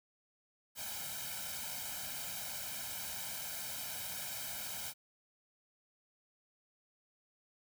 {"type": "noise with comb filter", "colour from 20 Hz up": "white", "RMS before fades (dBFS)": -42, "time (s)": [0.75, 4.94], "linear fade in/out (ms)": 50, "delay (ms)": 1.3, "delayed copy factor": 0.9, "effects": ["high-pass 60 Hz 12 dB/octave"]}